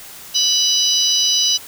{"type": "harmonic tone", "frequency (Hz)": 987.8, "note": "B5", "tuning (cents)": 0, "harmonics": [3, 4, 5, 6], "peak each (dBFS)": [-19, -19, -19, -19], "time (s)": [0.34, 1.58], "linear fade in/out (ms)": 20, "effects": ["white hiss -37 dBFS RMS until 1.67 s"]}